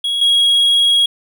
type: tone pair in turn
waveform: triangle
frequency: 3322 / 3306 Hz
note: G#7 / G#7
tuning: 0 / -9 cents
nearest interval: unison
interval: 9 cents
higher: first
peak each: -14 / -8 dBFS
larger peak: second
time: 0.04-0.21 / 0.21-1.06 s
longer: second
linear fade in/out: 5 ms
effects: none